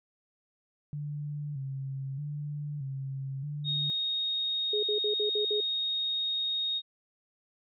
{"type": "tone with vibrato", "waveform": "sine", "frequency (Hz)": 141.1, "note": "C#3", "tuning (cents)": 31, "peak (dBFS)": -33, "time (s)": [0.93, 3.9], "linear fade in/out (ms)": 0, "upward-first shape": "square", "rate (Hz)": 0.8, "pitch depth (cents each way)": 72}
{"type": "tone", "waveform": "sine", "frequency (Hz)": 3729, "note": "A#7", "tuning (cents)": 0, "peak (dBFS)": -28, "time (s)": [3.64, 6.82], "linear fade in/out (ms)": 50}
{"type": "tone bursts", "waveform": "sine", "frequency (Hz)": 420, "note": "G#4", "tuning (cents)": 19, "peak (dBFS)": -28, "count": 6, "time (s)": [4.73, 5.605], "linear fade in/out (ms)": 5, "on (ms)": 100, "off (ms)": 55}
{"effects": []}